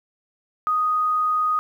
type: tone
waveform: sine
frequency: 1244.5 Hz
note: D#6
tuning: in tune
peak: -18 dBFS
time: 0.67-1.59 s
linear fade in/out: 0 ms
effects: 9-bit